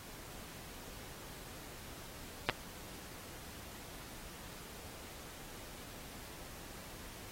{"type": "clicks", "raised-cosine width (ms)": 0.3, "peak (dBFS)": -15, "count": 2, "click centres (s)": [2.489, 2.497], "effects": ["pink hiss -51 dBFS RMS until 7.31 s", "AAC 48 kbps"]}